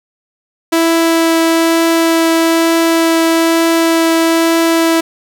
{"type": "tone with vibrato", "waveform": "sawtooth", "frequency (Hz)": 329.5, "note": "E4", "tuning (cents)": -1, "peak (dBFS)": -5, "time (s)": [0.72, 5.01], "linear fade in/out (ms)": 10, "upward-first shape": "triangle", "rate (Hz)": 1.1, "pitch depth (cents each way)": 8, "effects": []}